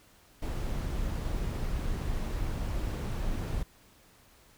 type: noise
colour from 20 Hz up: brown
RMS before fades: -32 dBFS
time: 0.42-3.63 s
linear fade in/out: 5 ms
effects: pink hiss -60 dBFS RMS until 4.57 s